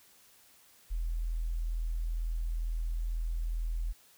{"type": "tone", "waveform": "sine", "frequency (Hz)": 41.09, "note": "E1", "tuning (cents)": -5, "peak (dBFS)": -30, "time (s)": [0.9, 3.93], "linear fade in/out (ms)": 20, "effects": ["white hiss -61 dBFS RMS until 4.17 s"]}